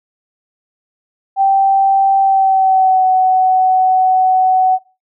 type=tone with pitch glide; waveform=sine; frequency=780 to 748.2 Hz; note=G5 to F#5; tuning=-9 to +19 cents; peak=-8 dBFS; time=1.36-4.79 s; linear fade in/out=50 ms; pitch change=-72 cents; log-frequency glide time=2.2-3.06 s; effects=noise-tail reverb RT60 0.3 s tail -21 dB re dry